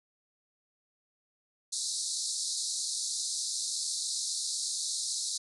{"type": "band-pass noise", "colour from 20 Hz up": "pink", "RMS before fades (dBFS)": -34, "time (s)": [1.72, 5.38], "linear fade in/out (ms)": 10, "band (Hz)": [3900, 10000], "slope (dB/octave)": 96, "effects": []}